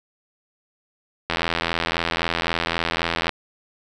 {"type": "click train", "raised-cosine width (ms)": 0.3, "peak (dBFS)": -5, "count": 168, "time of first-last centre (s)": [1.3, 3.293], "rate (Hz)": 83.8, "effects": []}